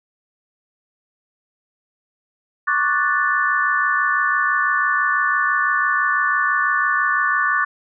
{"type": "chord", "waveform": "sine", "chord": "D major seventh", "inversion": "third", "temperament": "equal", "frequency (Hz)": [1108.7, 1174.7, 1480, 1760], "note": ["C#6", "D6", "F#6", "A6"], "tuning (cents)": [0, 0, 0, 0], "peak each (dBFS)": [-23, -22, -21, -20], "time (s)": [2.67, 7.65], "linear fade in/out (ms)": 10, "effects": []}